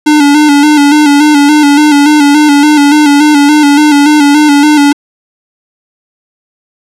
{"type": "tone with vibrato", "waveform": "square", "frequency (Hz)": 293.7, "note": "D4", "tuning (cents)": 0, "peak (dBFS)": -3, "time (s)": [0.06, 4.93], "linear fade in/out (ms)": 10, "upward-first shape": "square", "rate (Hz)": 3.5, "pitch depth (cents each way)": 45, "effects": ["low-pass 10000 Hz 12 dB/octave"]}